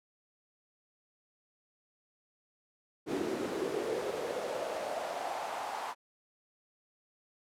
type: noise with high-pass filter sweep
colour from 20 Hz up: brown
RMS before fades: -36 dBFS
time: 3.06-5.95 s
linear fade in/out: 50 ms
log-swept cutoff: 320 to 900 Hz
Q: 4
effects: low-pass 12000 Hz 12 dB/octave